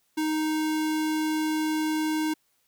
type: tone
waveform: square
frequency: 311.1 Hz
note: D#4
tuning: in tune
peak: -25 dBFS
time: 0.17-2.34 s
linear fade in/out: 10 ms
effects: white hiss -70 dBFS RMS until 2.67 s